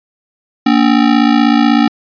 square ring-modulated tone, 260.6 Hz, C4, 7 cents flat, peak -5 dBFS, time 0.66-1.88 s, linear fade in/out 5 ms, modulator 28.1 Hz, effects resampled to 11025 Hz

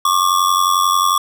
square ring-modulated tone, 1136 Hz, C#6, 42 cents sharp, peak -10 dBFS, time 0.05-1.18 s, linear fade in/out 2 ms, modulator 45.6 Hz, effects none

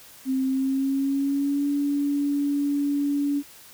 sine tone with pitch glide, 263.4 to 285.6 Hz, C4 to D4, +12 to -48 cents, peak -21 dBFS, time 0.25-3.43 s, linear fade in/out 50 ms, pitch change +140 cents, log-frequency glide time 0.45-1.67 s, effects white hiss -48 dBFS RMS until 3.73 s

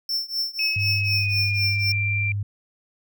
square tone with tremolo, 5380 Hz, E8, 34 cents sharp, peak -21 dBFS, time 0.09-1.92 s, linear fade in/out 2 ms, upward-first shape triangle, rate 4 Hz, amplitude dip 95%
sine tone with pitch glide, 2562 to 2363 Hz, E7 to D7, -50 to +10 cents, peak -23 dBFS, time 0.59-2.32 s, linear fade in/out 2 ms, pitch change -140 cents, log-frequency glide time 1.02-1.74 s
sine tone, 101.7 Hz, G#2, 36 cents flat, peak -23 dBFS, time 0.76-2.43 s, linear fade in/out 5 ms
effects none

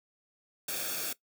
white noise with comb filter, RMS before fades -35 dBFS, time 0.68-1.13 s, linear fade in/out 5 ms, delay 1 ms, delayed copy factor -0.7, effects noise-tail reverb RT60 0.1 s tail -18 dB re dry

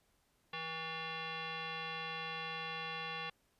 sine tone with frequency modulation, 810 Hz, G#5, 43 cents flat, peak -39 dBFS, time 0.53-3.3 s, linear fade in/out 5 ms, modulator 646 Hz, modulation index 4.4, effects pink hiss -75 dBFS RMS until 3.59 s + resampled to 32000 Hz

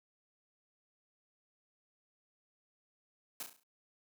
white noise with echo, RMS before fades -41 dBFS, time 3.4-3.43 s, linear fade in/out 2 ms, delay 34 ms, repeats 6, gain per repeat -6 dB, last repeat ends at 3.634 s, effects high-pass 200 Hz 12 dB/octave

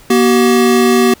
square tone pair together, 239.4 / 380.5 Hz, A#3 / F#4, +46 / +48 cents, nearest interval minor sixth, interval 802 cents, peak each -11 dBFS, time 0.1-1.14 s, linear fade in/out 5 ms, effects pink hiss -42 dBFS RMS until 1.2 s

